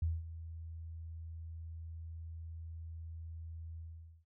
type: tone with ADSR envelope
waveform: sine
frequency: 81.8 Hz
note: E2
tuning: 13 cents flat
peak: -29 dBFS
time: 0.02-4.25 s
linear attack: 5 ms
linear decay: 200 ms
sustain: -14 dB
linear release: 470 ms
effects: none